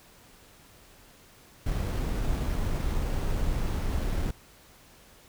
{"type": "noise with sample-and-hold", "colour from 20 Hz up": "brown", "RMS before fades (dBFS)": -28, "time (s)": [1.66, 4.31], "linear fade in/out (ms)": 5, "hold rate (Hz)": 7350, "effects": ["pink hiss -55 dBFS RMS until 5.28 s"]}